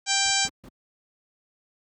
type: harmonic tone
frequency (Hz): 786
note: G5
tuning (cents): +4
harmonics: 1 / 2 / 3 / 4 / 5 / 6 / 7 / 8 / 9 / 10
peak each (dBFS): -30 / -30 / -30 / -30 / -30 / -30 / -30 / -30 / -30 / -30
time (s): 0.06-0.49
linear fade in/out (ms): 50
type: noise bursts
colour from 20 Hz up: brown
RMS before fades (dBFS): -37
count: 3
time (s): 0.25-0.689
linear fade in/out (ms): 5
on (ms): 53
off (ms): 140
effects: high-pass 100 Hz 12 dB/octave